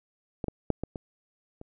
clicks, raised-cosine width 2 ms, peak -18 / -17 / -10 / -18 / -22 / -29 dBFS, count 6, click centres 0.442 / 0.483 / 0.703 / 0.836 / 0.958 / 1.614 s, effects none

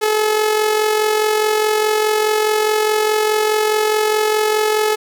sawtooth tone with amplitude modulation, 428.9 Hz, A4, 44 cents flat, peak -8 dBFS, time 0.01-4.96 s, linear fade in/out 20 ms, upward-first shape sine, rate 44.8 Hz, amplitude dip 45%, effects none

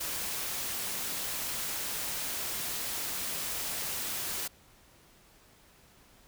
white noise, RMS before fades -35 dBFS, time 0-4.48 s, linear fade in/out 10 ms, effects pink hiss -60 dBFS RMS until 6.27 s

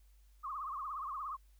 sine tone with vibrato, 1154 Hz, D6, 31 cents flat, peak -38 dBFS, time 0.43-1.37 s, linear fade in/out 20 ms, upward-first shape triangle, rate 17 Hz, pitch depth 190 cents each way, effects added 50 Hz sine -60 dBFS peak until 1.59 s + white hiss -75 dBFS RMS until 1.59 s

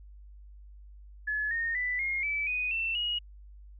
sine tone with pitch steps, 1709 / 1842.3 / 1985.9 / 2141 / 2308 / 2488 / 2682 / 2891 Hz, G#6 / A#6 / B6 / C7 / D7 / D#7 / E7 / F#7, +49 / -21 / +9 / +39 / -31 / -1 / +29 / -41 cents, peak -28 dBFS, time 1.27-3.19 s, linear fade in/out 10 ms, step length 240 ms, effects added 50 Hz sine -47 dBFS peak until 3.79 s

